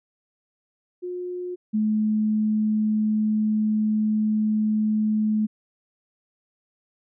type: tone pair in turn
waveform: sine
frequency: 359 / 214.7 Hz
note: F4 / A3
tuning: +48 / -42 cents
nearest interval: major sixth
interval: 890 cents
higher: first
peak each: -28 / -19 dBFS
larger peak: second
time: 1.02-1.56 / 1.73-5.47 s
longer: second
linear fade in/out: 20 ms
effects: none